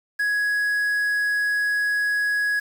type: tone with quantisation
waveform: triangle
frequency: 1670 Hz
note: G#6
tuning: 9 cents sharp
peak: -18 dBFS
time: 0.19-2.6 s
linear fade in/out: 10 ms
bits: 7
effects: none